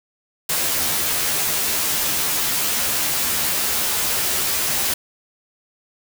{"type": "noise with comb filter", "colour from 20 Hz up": "white", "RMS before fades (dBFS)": -21, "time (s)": [0.49, 4.94], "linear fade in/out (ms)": 5, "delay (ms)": 13, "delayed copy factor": 0.8, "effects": []}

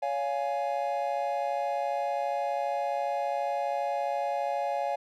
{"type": "chord", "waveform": "triangle", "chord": "Db major", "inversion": "none", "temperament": "equal with one note detuned", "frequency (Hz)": [563.7, 698.5, 830.6], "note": ["Db5", "F5", "Ab5"], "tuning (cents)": [29, 0, 0], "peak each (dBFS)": -30, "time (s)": [0.02, 4.96], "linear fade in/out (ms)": 10, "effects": []}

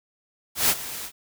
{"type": "noise with ADSR envelope", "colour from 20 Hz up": "white", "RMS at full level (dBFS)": -18, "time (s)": [0.55, 1.12], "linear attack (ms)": 140, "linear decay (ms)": 53, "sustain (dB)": -16, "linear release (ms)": 72, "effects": []}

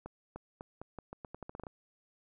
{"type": "accelerating click train", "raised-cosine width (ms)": 1, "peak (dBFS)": -29, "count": 14, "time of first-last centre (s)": [0.06, 1.668], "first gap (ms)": 300, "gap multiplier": 0.83, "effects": []}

